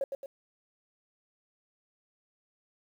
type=tone with echo; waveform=sine; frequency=548 Hz; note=C#5; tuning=20 cents flat; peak=-26 dBFS; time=0.01-0.04 s; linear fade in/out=2 ms; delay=110 ms; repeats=2; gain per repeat=-6 dB; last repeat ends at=0.26 s; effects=tanh soft clip ceiling -22 dBFS + 10-bit